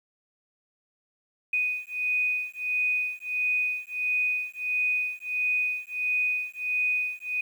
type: beating tone pair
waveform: sine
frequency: 2488 / 2489.5 Hz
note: D#7 / D#7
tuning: -1 / 0 cents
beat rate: 1.5 Hz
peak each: -28 dBFS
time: 1.53-7.41 s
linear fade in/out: 5 ms
effects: 9-bit